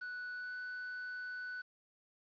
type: tone with pitch glide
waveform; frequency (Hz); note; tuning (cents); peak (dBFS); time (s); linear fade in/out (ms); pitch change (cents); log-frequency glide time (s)
triangle; 1480 to 1491.2; F#6 to F#6; 0 to +13; -39; 0.01-1.62; 10; +13; 0.34-0.56
effects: resampled to 11025 Hz + 11-bit